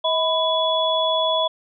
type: tone cluster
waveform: sine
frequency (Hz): 641 / 995 / 3395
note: E5 / B5 / G#7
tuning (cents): -49 / +13 / +37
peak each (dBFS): -21 / -23 / -22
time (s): 0.04-1.48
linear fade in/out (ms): 10
effects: none